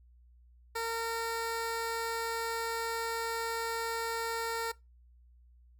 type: tone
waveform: 15% pulse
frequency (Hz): 457.8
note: A#4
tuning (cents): -31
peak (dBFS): -26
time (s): 0.75-4.72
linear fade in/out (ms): 10
effects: noise-tail reverb RT60 0.2 s tail -20 dB re dry + added 60 Hz sine -57 dBFS peak until 5.79 s